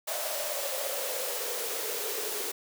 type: noise with high-pass filter sweep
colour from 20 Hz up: white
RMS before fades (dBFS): -33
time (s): 0.07-2.52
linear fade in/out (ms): 10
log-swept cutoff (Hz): 630 to 400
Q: 8.7
effects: none